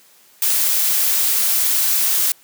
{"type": "noise", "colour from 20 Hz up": "blue", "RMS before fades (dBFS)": -17, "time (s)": [0.42, 2.32], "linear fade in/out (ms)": 2, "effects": ["white hiss -51 dBFS RMS until 2.43 s", "high-pass 150 Hz 12 dB/octave"]}